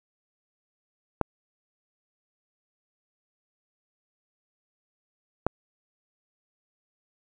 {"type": "clicks", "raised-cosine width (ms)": 1, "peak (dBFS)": -8, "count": 2, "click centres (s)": [1.213, 5.466], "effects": []}